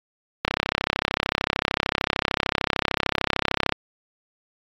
click train, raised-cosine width 0.3 ms, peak -3 dBFS, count 110, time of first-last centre 0.45-3.723 s, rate 33.3 Hz, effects AAC 48 kbps

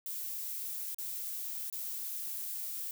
violet noise with dropouts, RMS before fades -39 dBFS, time 0.06-2.91 s, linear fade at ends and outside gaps 1 ms, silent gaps 0.946-0.984 / 1.7-1.726 s, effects none

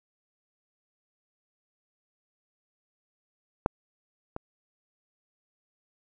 clicks, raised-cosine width 1 ms, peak -8 / -20 dBFS, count 2, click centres 3.661 / 4.364 s, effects none

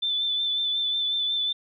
sine tone with vibrato, 3520 Hz, A7, in tune, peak -23 dBFS, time 0.02-1.53 s, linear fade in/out 10 ms, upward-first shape sine, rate 5.5 Hz, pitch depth 26 cents each way, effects none

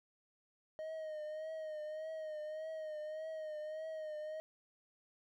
triangle tone with vibrato, 622.3 Hz, D#5, in tune, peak -39 dBFS, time 0.79-4.4 s, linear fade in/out 0 ms, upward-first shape triangle, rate 1.7 Hz, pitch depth 52 cents each way, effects none

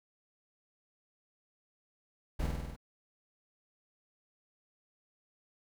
brown noise with echo, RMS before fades -33 dBFS, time 2.39-2.47 s, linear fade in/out 10 ms, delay 49 ms, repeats 6, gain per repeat -2 dB, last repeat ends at 2.764 s, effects none

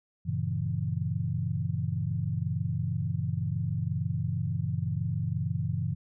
sine chord, G diminished seventh, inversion none, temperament equal with one note detuned, 95.82 / 116.54 / 138.59 / 164.81 Hz, G2 / Bb2 / Db3 / Fb3, -39 / 0 / 0 / 0 cents, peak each -33 dBFS, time 0.25-5.95 s, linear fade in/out 20 ms, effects none

